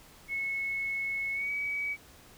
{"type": "tone with pitch glide", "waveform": "sine", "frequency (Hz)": [2193, 2273], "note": ["C#7", "C#7"], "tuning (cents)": [-19, 43], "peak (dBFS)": -30, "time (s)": [0.28, 1.97], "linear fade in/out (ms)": 50, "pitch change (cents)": 62, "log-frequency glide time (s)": [1.33, 1.51], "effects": ["pink hiss -55 dBFS RMS until 2.37 s"]}